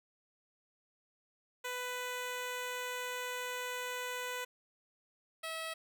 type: tone pair in turn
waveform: 10% pulse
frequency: 497.3 / 647.3 Hz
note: B4 / E5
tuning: +12 / -32 cents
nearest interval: perfect fourth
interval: 456 cents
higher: second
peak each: -29 / -30 dBFS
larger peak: first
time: 1.64-4.45 / 5.43-5.74 s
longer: first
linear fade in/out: 10 ms
effects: none